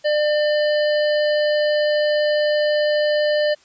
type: harmonic tone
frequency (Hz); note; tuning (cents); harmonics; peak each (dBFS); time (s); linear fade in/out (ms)
599; D5; +34; 1 / 3 / 5 / 7 / 8; -16 / -26 / -30 / -33 / -34; 0.04-3.55; 20
effects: white hiss -54 dBFS RMS until 3.64 s + resampled to 16000 Hz